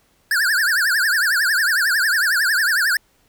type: tone with vibrato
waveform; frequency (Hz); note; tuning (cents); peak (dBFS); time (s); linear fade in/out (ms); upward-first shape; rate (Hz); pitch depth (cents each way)
square; 1606; G6; +41; -16; 0.31-2.97; 2; triangle; 11; 250
effects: pink hiss -60 dBFS RMS until 3.28 s